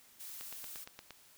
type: noise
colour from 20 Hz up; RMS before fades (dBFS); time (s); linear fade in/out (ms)
blue; -47; 0.19-0.85; 20
type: click train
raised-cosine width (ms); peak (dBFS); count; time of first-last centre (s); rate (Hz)
0.2; -29; 7; 0.41-1.107; 8.61
effects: white hiss -62 dBFS RMS until 1.37 s